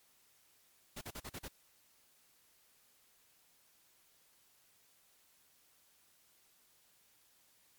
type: noise bursts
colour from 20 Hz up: pink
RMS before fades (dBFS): -45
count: 6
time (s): 0.96-1.484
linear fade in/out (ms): 10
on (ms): 54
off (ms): 40
effects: white hiss -69 dBFS RMS until 7.78 s + MP3 96 kbps